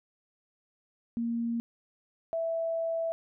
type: tone pair in turn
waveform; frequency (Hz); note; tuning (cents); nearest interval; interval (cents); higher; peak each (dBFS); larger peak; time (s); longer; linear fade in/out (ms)
sine; 233.1 / 659.3; A#3 / E5; 0 / 0; octave + tritone; 1800; second; -28; neither; 1.17-1.6 / 2.33-3.12; second; 0
effects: none